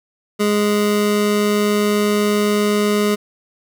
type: tone pair together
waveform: square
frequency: 207.7 / 415.4 Hz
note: G#3 / G#4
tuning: 0 / 0 cents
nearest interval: octave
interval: 1200 cents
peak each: -18 dBFS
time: 0.39-3.16 s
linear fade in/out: 20 ms
effects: none